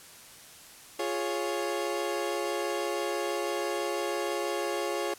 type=chord; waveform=30% pulse; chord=Db major; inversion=first; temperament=equal; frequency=349.2 / 415.3 / 554.4 Hz; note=F4 / Ab4 / Db5; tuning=0 / 0 / 0 cents; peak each=-31 dBFS; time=0.99-5.14 s; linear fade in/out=5 ms; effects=white hiss -50 dBFS RMS until 5.18 s + low-pass 12000 Hz 12 dB/octave